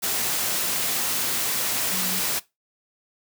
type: tone in noise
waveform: sine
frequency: 185 Hz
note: F#3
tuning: in tune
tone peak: -32 dBFS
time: 1.91-2.21 s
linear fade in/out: 20 ms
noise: white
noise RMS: -25 dBFS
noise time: 0.02-2.4 s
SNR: -10 dB
effects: noise-tail reverb RT60 0.2 s tail -19 dB re dry + high-pass 100 Hz 12 dB/octave